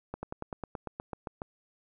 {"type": "slowing click train", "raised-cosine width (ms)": 1, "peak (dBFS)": -22, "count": 12, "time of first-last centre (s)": [0.14, 1.419], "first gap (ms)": 90, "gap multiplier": 1.05, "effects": []}